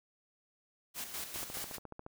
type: noise with tremolo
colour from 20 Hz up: white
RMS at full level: -40 dBFS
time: 0.94-1.79 s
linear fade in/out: 50 ms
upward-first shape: square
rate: 5 Hz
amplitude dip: 55%
type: click train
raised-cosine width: 1 ms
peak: -31 dBFS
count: 11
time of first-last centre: 1.36-2.064 s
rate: 14.2 Hz
effects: none